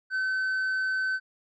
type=tone with tanh clipping; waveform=sine; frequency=1527 Hz; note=G6; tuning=46 cents flat; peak=-26 dBFS; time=0.1-1.2 s; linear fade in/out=50 ms; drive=3 dB; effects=none